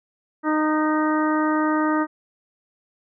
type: harmonic tone with a mistuned harmonic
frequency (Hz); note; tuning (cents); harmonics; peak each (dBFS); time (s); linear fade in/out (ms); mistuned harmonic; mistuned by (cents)
308.1; D#4; -17; 1 / 2 / 3 / 4 / 5 / 6; -20 / -28 / -27 / -26 / -31 / -33; 0.43-2.07; 50; 6; +27
effects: none